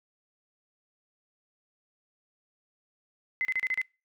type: tone bursts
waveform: sine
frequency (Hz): 2045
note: C7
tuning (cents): -40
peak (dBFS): -25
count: 6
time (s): 3.41-3.815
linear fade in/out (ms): 0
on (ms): 40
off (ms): 33
effects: noise-tail reverb RT60 0.3 s tail -26 dB re dry